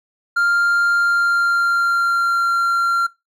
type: tone with pitch glide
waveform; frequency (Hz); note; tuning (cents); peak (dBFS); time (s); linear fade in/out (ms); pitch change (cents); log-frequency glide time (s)
triangle; 1396.9 to 1378.5; F6 to F6; 0 to -23; -12; 0.36-3.07; 10; -23; 0.94-2.51
effects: noise-tail reverb RT60 0.2 s tail -20 dB re dry